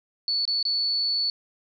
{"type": "tone with dropouts", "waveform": "sine", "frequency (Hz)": 4446, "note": "C#8", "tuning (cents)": 4, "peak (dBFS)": -22, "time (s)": [0.28, 1.3], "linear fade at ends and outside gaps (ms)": 1, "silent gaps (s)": [[0.453, 0.477], [0.628, 0.652]], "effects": []}